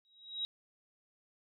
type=tone with exponential growth; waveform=sine; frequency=3829 Hz; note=A#7; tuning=46 cents sharp; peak=-31 dBFS; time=0.05-0.45 s; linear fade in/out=0 ms; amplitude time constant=86 ms; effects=none